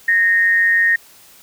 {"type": "tone with amplitude modulation", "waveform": "sine", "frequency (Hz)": 1850, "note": "A#6", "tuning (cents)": -14, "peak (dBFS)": -9, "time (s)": [0.08, 0.96], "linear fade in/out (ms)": 5, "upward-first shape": "sine", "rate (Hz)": 186, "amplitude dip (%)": 45, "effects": ["white hiss -46 dBFS RMS until 1.42 s"]}